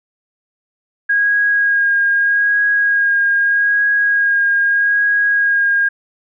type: tone with vibrato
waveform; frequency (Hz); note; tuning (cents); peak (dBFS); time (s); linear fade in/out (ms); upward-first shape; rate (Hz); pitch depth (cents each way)
sine; 1635; G#6; -28; -11; 1.09-5.89; 10; sine; 0.8; 16
effects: none